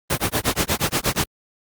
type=noise with tremolo; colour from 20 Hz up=pink; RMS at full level=-18 dBFS; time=0.1-1.24 s; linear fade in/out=2 ms; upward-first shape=sine; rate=8.4 Hz; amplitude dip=100%; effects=high-pass 60 Hz 12 dB/octave + Opus 32 kbps